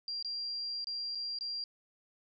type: tone with dropouts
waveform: sine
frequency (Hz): 4756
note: D8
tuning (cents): +21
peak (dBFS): -35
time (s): 0.08-1.64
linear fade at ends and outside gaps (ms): 1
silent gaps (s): 0.226-0.247 / 0.844-0.87 / 1.15-1.154 / 1.387-1.409
effects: none